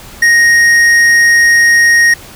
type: tone with tanh clipping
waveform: sine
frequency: 1869 Hz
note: A#6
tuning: 4 cents sharp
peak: -6 dBFS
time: 0.22-2.14 s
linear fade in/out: 5 ms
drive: 11 dB
effects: pink hiss -33 dBFS RMS until 2.35 s